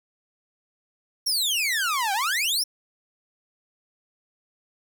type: exponential two-way sweep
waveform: sawtooth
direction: down then up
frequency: 5690 to 759 to 5690 Hz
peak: -19 dBFS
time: 1.26-2.64 s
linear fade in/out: 10 ms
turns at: 2.13 s
effects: none